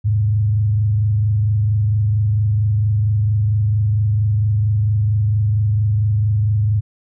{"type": "tone with frequency modulation", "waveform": "sine", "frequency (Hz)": 105.2, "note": "G#2", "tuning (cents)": 23, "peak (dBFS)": -13, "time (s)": [0.04, 6.81], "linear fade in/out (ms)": 20, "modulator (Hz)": 24.4, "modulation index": 0.42, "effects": []}